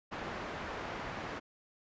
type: low-pass noise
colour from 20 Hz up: white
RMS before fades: -41 dBFS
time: 0.11-1.4 s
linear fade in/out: 20 ms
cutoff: 1400 Hz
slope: 12 dB/octave
effects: resampled to 16000 Hz